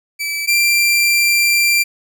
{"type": "tone pair in turn", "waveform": "sawtooth", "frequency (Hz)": [2311, 2366], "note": ["D7", "D7"], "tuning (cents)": [-28, 12], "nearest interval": "unison", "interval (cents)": 40, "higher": "second", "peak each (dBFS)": [-16, -8], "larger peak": "second", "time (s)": [[0.19, 0.47], [0.47, 1.84]], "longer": "second", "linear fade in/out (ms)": 20, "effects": []}